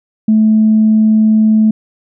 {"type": "tone", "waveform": "sine", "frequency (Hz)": 217.5, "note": "A3", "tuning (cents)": -20, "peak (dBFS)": -5, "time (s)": [0.28, 1.71], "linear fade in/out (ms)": 5, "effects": ["tanh soft clip ceiling -1 dBFS"]}